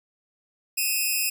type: tone pair together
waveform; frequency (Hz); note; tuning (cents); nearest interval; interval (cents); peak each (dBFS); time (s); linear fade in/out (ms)
5% pulse; 2526 / 2711; D#7 / E7; +26 / +48; minor second; 122; -15 / -19; 0.77-1.3; 10
effects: none